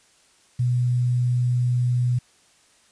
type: tone with quantisation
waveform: sine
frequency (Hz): 123.2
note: B2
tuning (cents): -4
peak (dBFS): -18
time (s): 0.59-2.19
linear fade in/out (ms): 10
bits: 8
effects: white hiss -58 dBFS RMS until 2.91 s + resampled to 22050 Hz